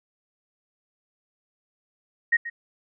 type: tone with echo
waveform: sine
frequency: 1873 Hz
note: A#6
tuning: 8 cents sharp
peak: -16 dBFS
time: 2.32-2.37 s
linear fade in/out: 10 ms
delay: 130 ms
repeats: 1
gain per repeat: -14 dB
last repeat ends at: 2.5 s
effects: none